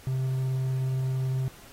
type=tone; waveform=triangle; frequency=130.81 Hz; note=C3; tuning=in tune; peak=-23 dBFS; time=0.07-1.48 s; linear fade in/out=0 ms; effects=pink hiss -51 dBFS RMS until 1.72 s + AAC 48 kbps